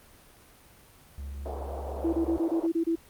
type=tone; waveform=triangle; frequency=69.7 Hz; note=C#2; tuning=10 cents sharp; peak=-33 dBFS; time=1.18-2.38 s; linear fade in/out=0 ms
type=band-pass noise; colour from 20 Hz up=pink; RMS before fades=-38 dBFS; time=1.45-2.67 s; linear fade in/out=10 ms; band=430 to 760 Hz; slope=24 dB/octave
type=tone bursts; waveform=sine; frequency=331.2 Hz; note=E4; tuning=8 cents sharp; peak=-23 dBFS; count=8; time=2.04-2.957 s; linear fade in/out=10 ms; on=91 ms; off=27 ms
effects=pink hiss -55 dBFS RMS until 3.09 s + Opus 32 kbps